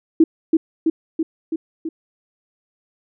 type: tone with echo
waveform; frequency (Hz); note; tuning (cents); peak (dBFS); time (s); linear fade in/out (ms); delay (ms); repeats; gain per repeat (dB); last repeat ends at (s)
sine; 322.9; E4; -36; -7; 0.2-0.24; 5; 330; 5; -3; 1.89
effects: none